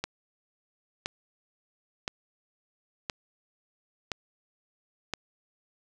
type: click train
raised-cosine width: 0.2 ms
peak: -13 dBFS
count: 6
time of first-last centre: 0.04-5.137 s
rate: 0.981 Hz
effects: none